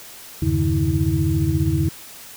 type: tone cluster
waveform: sine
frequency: 80.9 / 97.6 / 136.5 / 151.5 / 323 Hz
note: E2 / G2 / C#3 / D#3 / E4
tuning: -32 / -7 / -26 / -46 / -35 cents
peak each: -23 dBFS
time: 0.42-1.89 s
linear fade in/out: 5 ms
effects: white hiss -40 dBFS RMS until 2.36 s